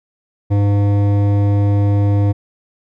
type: tone with hard clipping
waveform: sine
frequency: 101.4 Hz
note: G#2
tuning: 41 cents flat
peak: -13 dBFS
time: 0.5-2.33 s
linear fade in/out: 20 ms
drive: 13 dB
effects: none